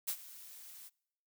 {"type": "noise with ADSR envelope", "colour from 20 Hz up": "blue", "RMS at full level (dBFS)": -34, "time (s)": [0.07, 0.9], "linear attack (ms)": 18, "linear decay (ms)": 69, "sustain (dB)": -18, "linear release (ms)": 31, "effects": ["noise-tail reverb RT60 0.8 s tail -26 dB re dry"]}